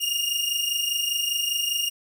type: tone pair together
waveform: sawtooth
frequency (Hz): 2825 / 2850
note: F7 / F7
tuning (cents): +19 / +34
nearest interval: unison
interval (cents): 15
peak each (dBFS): -23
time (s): 0-1.9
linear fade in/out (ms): 20
effects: none